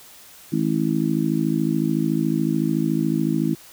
harmonic tone, 53.8 Hz, A1, 38 cents flat, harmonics 3 / 4 / 5 / 6, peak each -24 / -24 / -24 / -24 dBFS, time 0.52-3.55 s, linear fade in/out 10 ms, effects white hiss -46 dBFS RMS until 3.72 s

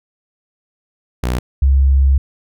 sawtooth / sine tone pair in turn, 61.6 / 67.83 Hz, B1 / C#2, -4 / -37 cents, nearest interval major second, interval 167 cents, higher second, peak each -12 / -8 dBFS, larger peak second, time 1.23-1.39 / 1.62-2.18 s, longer second, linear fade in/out 5 ms, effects none

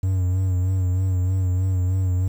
triangle tone with vibrato, 92.5 Hz, F#2, in tune, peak -16 dBFS, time 0.03-2.28 s, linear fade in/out 5 ms, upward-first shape sine, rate 3.2 Hz, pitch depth 44 cents each way, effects 8-bit

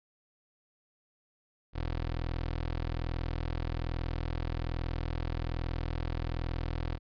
20% pulse tone, 41.2 Hz, E1, in tune, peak -27 dBFS, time 1.73-6.99 s, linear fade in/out 50 ms, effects resampled to 11025 Hz

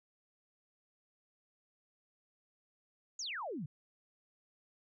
sine exponential sweep, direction down, 7040 to 129.6 Hz, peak -38 dBFS, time 3.19-3.66 s, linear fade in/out 5 ms, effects none

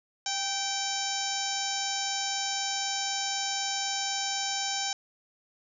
harmonic tone with a mistuned harmonic, 776 Hz, G5, 18 cents flat, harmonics 1 / 2 / 3 / 4 / 5 / 6 / 7 / 8 / 9, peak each -35 / -40 / -41 / -38 / -38 / -41 / -35 / -37 / -37 dBFS, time 0.26-4.93 s, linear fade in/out 2 ms, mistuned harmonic 1, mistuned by +35 cents, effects none

